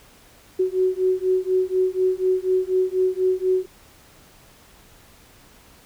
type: beating tone pair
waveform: sine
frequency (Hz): 370 / 374.1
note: F#4 / F#4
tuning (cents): 0 / +19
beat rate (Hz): 4.1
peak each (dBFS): -21 / -21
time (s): 0.59-3.66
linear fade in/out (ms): 10
effects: pink hiss -51 dBFS RMS until 5.85 s